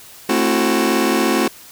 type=chord; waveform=sawtooth; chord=F# half-diminished seventh; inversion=first; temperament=just; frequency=222 / 266.4 / 333 / 370 Hz; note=A3 / C4 / E4 / F#4; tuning=+16 / +31 / +18 / 0 cents; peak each=-16 dBFS; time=0.29-1.48 s; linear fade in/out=5 ms; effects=white hiss -41 dBFS RMS until 1.71 s